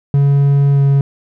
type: tone with pitch glide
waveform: triangle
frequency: 140.7 to 139.16 Hz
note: C#3 to C#3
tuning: +26 to +7 cents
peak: -6 dBFS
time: 0.14-1.01 s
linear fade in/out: 2 ms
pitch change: -19 cents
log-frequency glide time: 0.72-0.81 s
effects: none